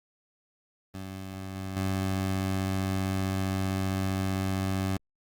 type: tone with level steps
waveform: 20% pulse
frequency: 95.4 Hz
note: G2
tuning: 47 cents flat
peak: -31 / -29 / -22 dBFS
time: 0.94-4.97 s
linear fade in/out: 5 ms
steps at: 1.55 / 1.76 s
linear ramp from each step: 10 ms
effects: Opus 24 kbps